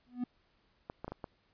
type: tone with exponential growth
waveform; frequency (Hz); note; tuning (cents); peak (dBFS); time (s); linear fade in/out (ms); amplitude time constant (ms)
triangle; 246.3; B3; -5; -27; 0.06-0.24; 5; 37
type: clicks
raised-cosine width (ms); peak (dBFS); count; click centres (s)
1; -26; 5; 0.899 / 1.045 / 1.08 / 1.12 / 1.242
effects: pink hiss -72 dBFS RMS until 1.53 s + resampled to 11025 Hz